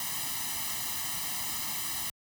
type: noise with comb filter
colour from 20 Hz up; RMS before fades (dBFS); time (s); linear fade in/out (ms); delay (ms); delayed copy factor
white; -34; 0-2.1; 2; 1; +1
effects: high-pass 60 Hz 12 dB/octave